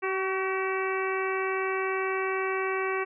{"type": "harmonic tone with a mistuned harmonic", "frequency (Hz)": 381.7, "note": "G4", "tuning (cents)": -46, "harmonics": [1, 2, 3, 4, 5, 6, 7], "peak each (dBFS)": [-29, -37, -33, -37, -36, -36, -40], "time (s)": [0.02, 3.05], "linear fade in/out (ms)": 20, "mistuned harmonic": 3, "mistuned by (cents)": -22, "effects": []}